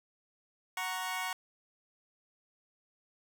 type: chord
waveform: 20% pulse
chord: F# major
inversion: none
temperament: equal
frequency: 740 / 932.3 / 1108.7 Hz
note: F#5 / A#5 / C#6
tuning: 0 / 0 / 0 cents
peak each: -34 dBFS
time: 0.77-1.33 s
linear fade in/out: 2 ms
effects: none